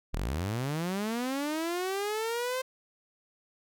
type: linear sweep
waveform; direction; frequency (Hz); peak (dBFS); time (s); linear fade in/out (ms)
sawtooth; up; 32.25 to 523.3; -26; 0.13-2.62; 10
effects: none